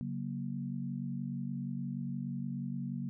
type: chord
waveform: sine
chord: F# major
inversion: second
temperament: equal with one note detuned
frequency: 138.59 / 185 / 235.5 Hz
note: C#3 / F#3 / A#3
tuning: 0 / 0 / +18 cents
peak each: -39 / -40 / -39 dBFS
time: 0.01-3.09 s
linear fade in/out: 0 ms
effects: none